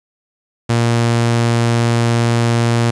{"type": "tone", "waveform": "sawtooth", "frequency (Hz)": 117.3, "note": "A#2", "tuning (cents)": 11, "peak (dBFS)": -8, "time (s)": [0.69, 2.91], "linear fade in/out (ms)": 10, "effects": ["resampled to 22050 Hz", "7-bit"]}